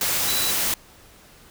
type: tone in noise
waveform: sine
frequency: 3951 Hz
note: B7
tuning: in tune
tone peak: -26 dBFS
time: 0.28-0.51 s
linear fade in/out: 2 ms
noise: white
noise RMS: -23 dBFS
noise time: 0.01-0.74 s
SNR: -6 dB
effects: pink hiss -50 dBFS RMS until 1.5 s